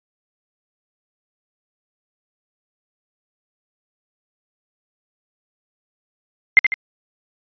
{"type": "tone with echo", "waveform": "sine", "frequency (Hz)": 2093, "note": "C7", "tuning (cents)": 0, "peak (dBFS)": -4, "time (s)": [6.57, 6.59], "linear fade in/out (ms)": 0, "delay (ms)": 75, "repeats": 2, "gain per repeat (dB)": -7, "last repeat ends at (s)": 6.74, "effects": ["resampled to 11025 Hz"]}